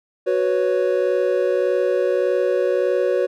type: chord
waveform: triangle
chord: F# suspended fourth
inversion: none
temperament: just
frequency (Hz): 370 / 493.3 / 555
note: F#4 / B4 / C#5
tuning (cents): 0 / -2 / +2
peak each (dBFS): -19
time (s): 0.26-3.27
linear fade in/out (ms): 20
effects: none

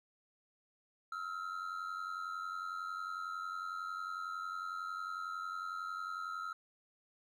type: ring-modulated tone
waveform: triangle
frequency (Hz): 1335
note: E6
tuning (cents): +22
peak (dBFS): -34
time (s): 1.12-6.53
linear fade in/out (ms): 2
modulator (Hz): 45.5
effects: none

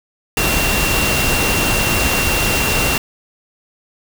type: tone in noise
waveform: sine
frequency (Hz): 2747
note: F7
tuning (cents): -29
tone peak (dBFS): -20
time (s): 0.37-2.98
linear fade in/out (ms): 2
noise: pink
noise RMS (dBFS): -17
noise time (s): 0.37-2.98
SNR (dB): -6
effects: none

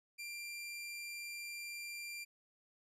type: tone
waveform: sawtooth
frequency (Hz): 2374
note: D7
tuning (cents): +18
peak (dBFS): -40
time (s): 0.18-2.25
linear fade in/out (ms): 20
effects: resampled to 32000 Hz

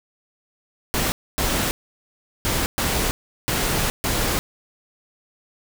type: noise bursts at uneven times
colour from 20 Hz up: pink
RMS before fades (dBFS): -22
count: 6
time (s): 0.94-1.12 / 1.38-1.71 / 2.45-2.66 / 2.78-3.11 / 3.48-3.9 / 4.04-4.39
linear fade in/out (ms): 0
effects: none

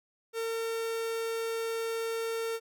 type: tone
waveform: 45% pulse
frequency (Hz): 454.7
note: A#4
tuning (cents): -43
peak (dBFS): -31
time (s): 0.33-2.6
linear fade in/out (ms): 50
effects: none

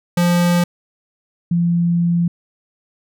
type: tone pair in turn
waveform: square / sine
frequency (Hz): 174.61 / 171.61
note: F3 / F3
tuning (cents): 0 / -30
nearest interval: unison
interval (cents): 30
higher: first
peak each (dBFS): -13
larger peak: neither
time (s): 0.17-0.64 / 1.51-2.28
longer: second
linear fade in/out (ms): 5
effects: none

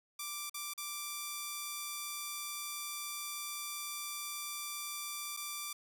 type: tone with dropouts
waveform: 5% pulse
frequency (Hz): 1174.7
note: D6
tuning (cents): 0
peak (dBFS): -27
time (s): 0.19-5.73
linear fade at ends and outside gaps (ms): 5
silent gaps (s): 0.497-0.542 / 0.737-0.777 / 5.367-5.371
effects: none

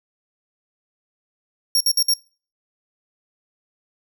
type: tone bursts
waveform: sawtooth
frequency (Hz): 5560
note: F8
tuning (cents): -9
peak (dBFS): -12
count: 4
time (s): 1.75-2.138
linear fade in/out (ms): 2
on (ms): 55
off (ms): 56
effects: noise-tail reverb RT60 0.4 s tail -25 dB re dry

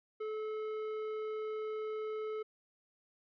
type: tone with tanh clipping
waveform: sine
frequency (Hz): 432.4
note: A4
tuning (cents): -30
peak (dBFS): -38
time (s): 0.2-2.43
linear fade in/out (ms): 10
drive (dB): 11
effects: none

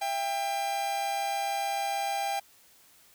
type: tone pair together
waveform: 45% pulse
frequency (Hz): 669.4 / 796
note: E5 / G5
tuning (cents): +26 / +26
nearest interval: minor third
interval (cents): 300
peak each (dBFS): -37 / -29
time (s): 0.01-2.4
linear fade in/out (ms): 10
effects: white hiss -59 dBFS RMS until 3.14 s

